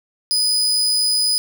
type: tone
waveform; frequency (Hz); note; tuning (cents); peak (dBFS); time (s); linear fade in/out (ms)
35% pulse; 4978; D#8; 0; -14; 0.31-1.38; 0
effects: none